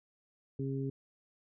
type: harmonic tone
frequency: 135.7 Hz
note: C#3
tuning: 36 cents flat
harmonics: 1 / 2 / 3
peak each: -35 / -38 / -40 dBFS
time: 0.59-0.9 s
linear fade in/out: 5 ms
effects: none